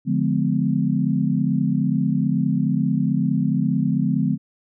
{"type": "chord", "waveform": "sine", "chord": "D diminished seventh", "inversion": "none", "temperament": "just", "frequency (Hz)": [146.83, 176.2, 211.4, 253.7], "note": ["D3", "F3", "Ab3", "Cb4"], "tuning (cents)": [0, 16, 31, 47], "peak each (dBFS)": -23, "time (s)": [0.05, 4.38], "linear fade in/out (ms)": 50, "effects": []}